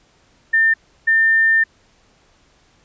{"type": "tone bursts at uneven times", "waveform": "sine", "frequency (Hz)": 1800, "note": "A6", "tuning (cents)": 39, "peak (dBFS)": -11, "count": 2, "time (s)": [[0.53, 0.74], [1.07, 1.64]], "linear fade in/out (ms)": 10, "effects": ["pink hiss -56 dBFS RMS until 2.84 s", "resampled to 16000 Hz"]}